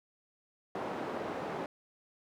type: band-pass noise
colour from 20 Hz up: white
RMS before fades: -38 dBFS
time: 0.75-1.66 s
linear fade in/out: 2 ms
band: 200 to 750 Hz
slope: 12 dB/octave
effects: none